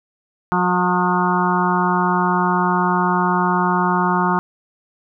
harmonic tone with a mistuned harmonic, 180 Hz, F#3, 47 cents flat, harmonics 1 / 2 / 4 / 5 / 6 / 7 / 8, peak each -20 / -24 / -26 / -20 / -23 / -23 / -26 dBFS, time 0.52-4.39 s, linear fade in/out 0 ms, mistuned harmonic 7, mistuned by -22 cents, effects none

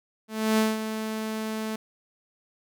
sawtooth tone with ADSR envelope, 218.7 Hz, A3, 10 cents flat, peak -15 dBFS, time 0.28-1.76 s, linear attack 300 ms, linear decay 190 ms, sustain -10 dB, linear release 5 ms, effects none

